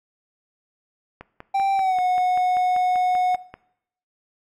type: click train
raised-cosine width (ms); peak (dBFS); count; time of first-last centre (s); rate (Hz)
0.5; -22; 13; 1.21-3.54; 5.15
type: tone with pitch glide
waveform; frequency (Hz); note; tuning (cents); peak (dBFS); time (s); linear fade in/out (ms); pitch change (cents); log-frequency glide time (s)
triangle; 783 to 730.6; G5 to F#5; -2 to -22; -16; 1.54-3.36; 10; -120; 1.75-1.99
effects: noise-tail reverb RT60 0.7 s tail -18 dB re dry